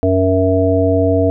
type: harmonic tone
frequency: 93.7 Hz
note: F#2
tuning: 22 cents sharp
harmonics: 1 / 3 / 5 / 7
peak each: -16 / -16 / -16 / -16 dBFS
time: 0.03-1.3 s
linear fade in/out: 0 ms
effects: none